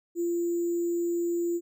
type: tone with sample-and-hold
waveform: sine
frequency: 343.6 Hz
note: F4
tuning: 28 cents flat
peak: -25 dBFS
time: 0.15-1.61 s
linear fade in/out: 50 ms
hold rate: 7350 Hz
effects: none